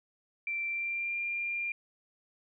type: tone with pitch glide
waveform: sine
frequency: 2349 to 2393 Hz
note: D7 to D7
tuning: 0 to +32 cents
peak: -31 dBFS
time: 0.47-1.72 s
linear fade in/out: 2 ms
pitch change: +32 cents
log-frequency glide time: 0.68-1.18 s
effects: none